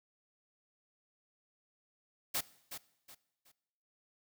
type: noise with echo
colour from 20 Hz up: white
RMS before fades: -34 dBFS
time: 2.34-2.41 s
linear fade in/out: 10 ms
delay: 370 ms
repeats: 3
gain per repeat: -10 dB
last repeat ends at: 3.52 s
effects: noise-tail reverb RT60 0.9 s tail -20 dB re dry